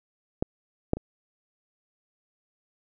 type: clicks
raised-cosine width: 2 ms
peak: -11 / -8 / -21 dBFS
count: 3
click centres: 0.425 / 0.934 / 0.97 s
effects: none